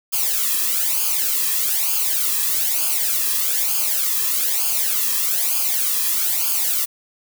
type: noise with flanger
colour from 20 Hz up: blue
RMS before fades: -20 dBFS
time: 0.12-6.86 s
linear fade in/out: 20 ms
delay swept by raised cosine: 0.52 to 1.39 ms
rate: 1.1 Hz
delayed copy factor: -0.85
effects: none